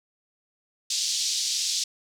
white band-pass noise, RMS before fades -27 dBFS, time 0.9-1.84 s, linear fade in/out 5 ms, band 3700 to 6400 Hz, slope 24 dB/octave, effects none

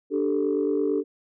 sine chord, D suspended fourth, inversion none, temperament just, 293.7 / 391.6 / 440.5 Hz, D4 / G4 / A4, 0 / -2 / +2 cents, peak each -25 dBFS, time 0.1-1.04 s, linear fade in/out 50 ms, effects tanh soft clip ceiling -14 dBFS

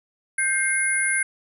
sine tone cluster, 1568 / 2128 / 10230 Hz, G6 / C7 / D#9, 0 / +29 / +47 cents, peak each -24 dBFS, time 0.38-1.23 s, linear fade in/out 5 ms, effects none

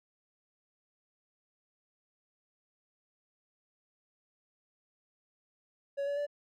triangle tone with pitch steps, 560 / 570.1 / 580.4 Hz, C#5 / C#5 / D5, +18 / +48 / -21 cents, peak -29 dBFS, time 5.97-6.267 s, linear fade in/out 20 ms, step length 99 ms, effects none

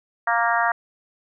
harmonic tone, 233.1 Hz, A#3, in tune, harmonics 3 / 4 / 5 / 6 / 7 / 8, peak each -23 / -24 / -25 / -26 / -26 / -27 dBFS, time 0.27-0.72 s, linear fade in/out 5 ms, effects none

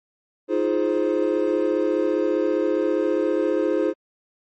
triangle chord, F minor seventh, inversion third, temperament just, 314.3 / 349.2 / 419.1 / 523.8 Hz, Eb4 / F4 / Ab4 / C5, +18 / 0 / +16 / +2 cents, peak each -22 dBFS, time 0.48-3.94 s, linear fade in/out 50 ms, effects tanh soft clip ceiling -8 dBFS + MP3 32 kbps

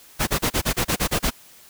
pink noise bursts, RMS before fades -21 dBFS, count 10, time 0.19-1.308 s, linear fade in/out 20 ms, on 83 ms, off 32 ms, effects white hiss -49 dBFS RMS until 1.69 s

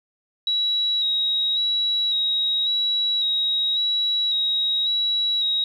sine tone with vibrato, 3853 Hz, B7, 44 cents flat, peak -19 dBFS, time 0.47-5.64 s, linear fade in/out 2 ms, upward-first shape square, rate 0.91 Hz, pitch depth 21 cents each way, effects 9-bit

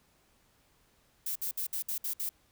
violet noise bursts, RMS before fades -34 dBFS, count 7, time 1.26-2.292 s, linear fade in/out 5 ms, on 96 ms, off 60 ms, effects pink hiss -68 dBFS RMS until 2.51 s

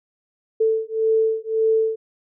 sine beating tone pair, 442.3 / 444.1 Hz, A4 / A4, +9 / +16 cents, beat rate 1.8 Hz, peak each -20 dBFS, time 0.6-1.96 s, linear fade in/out 10 ms, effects none

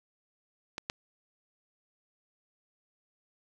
clicks, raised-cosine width 0.2 ms, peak -18 / -15 dBFS, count 2, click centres 0.781 / 0.899 s, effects none

